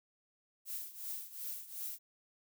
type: noise with tremolo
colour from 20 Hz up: violet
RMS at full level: -40 dBFS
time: 0.65-1.99 s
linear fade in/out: 50 ms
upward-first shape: triangle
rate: 2.7 Hz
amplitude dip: 85%
effects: none